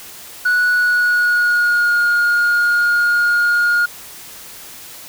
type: tone with pitch glide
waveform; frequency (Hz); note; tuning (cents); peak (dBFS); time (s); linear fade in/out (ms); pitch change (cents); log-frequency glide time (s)
sine; 1470 to 1426.5; F#6 to F6; -12 to +36; -9; 0.45-3.86; 10; -52; 0.73-2.01
effects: tanh soft clip ceiling -11 dBFS + white hiss -36 dBFS RMS until 5.08 s